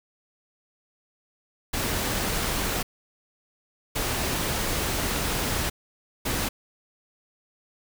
pink noise bursts at uneven times, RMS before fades -27 dBFS, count 3, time 1.73-2.83 / 3.95-5.7 / 6.25-6.49 s, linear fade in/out 10 ms, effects none

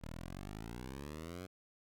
10% pulse exponential sweep, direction up, 37.33 to 94.2 Hz, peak -36 dBFS, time 0.01-1.47 s, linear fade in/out 20 ms, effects none

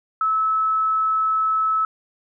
sine tone, 1300 Hz, E6, 24 cents flat, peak -17 dBFS, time 0.21-1.85 s, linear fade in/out 2 ms, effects none

